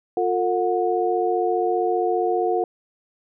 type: tone cluster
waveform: sine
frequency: 355.7 / 450.8 / 728 Hz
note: F4 / A4 / F#5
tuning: +32 / +42 / -28 cents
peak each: -23 dBFS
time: 0.17-2.64 s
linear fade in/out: 2 ms
effects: none